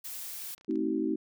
blue noise, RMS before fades -40 dBFS, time 0.04-0.55 s, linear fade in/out 10 ms
clicks, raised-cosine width 0.2 ms, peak -39 dBFS, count 10, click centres 0.383 / 0.419 / 0.455 / 0.49 / 0.532 / 0.58 / 0.611 / 0.647 / 0.71 / 0.757 s
sine chord, A diminished seventh, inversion none, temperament just, 220 / 264 / 316.8 / 380.2 Hz, A3 / C4 / Eb4 / Gb4, 0 / +16 / +31 / +47 cents, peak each -35 / -33 / -30 / -34 dBFS, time 0.68-1.16 s, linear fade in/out 10 ms
effects none

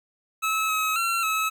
25% pulse tone with pitch steps, 1296 / 1279 / 1360 / 1292 Hz, E6 / D#6 / F6 / E6, -30 / +47 / -46 / -35 cents, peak -19 dBFS, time 0.42-1.5 s, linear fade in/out 20 ms, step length 270 ms, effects 10-bit

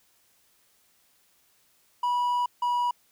triangle tone pair in turn, 976 / 971.6 Hz, B5 / B5, -21 / -29 cents, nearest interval unison, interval 8 cents, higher first, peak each -21 dBFS, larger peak neither, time 2.03-2.46 / 2.62-2.91 s, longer first, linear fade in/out 5 ms, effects white hiss -65 dBFS RMS until 3.11 s

